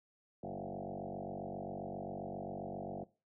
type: tone with frequency modulation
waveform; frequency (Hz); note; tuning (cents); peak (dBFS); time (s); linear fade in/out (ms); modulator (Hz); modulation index
sine; 440; A4; 0; -40; 0.43-3.04; 5; 47.5; 6.6
effects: noise-tail reverb RT60 0.3 s tail -18 dB re dry